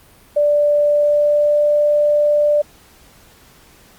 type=tone with pitch glide; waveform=sine; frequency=587.3 to 591 Hz; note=D5 to D5; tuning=0 to +11 cents; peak=-11 dBFS; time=0.36-2.62 s; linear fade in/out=10 ms; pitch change=+11 cents; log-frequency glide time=0.82-1.62 s; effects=pink hiss -48 dBFS RMS until 3.98 s + Opus 32 kbps